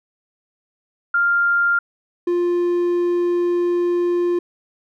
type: tone pair in turn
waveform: sine / triangle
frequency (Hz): 1396.9 / 350.3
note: F6 / F4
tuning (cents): 0 / +5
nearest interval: 2 octaves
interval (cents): 2395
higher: first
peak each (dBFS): -14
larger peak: neither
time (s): 1.14-1.79 / 2.27-4.39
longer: second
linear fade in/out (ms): 5
effects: none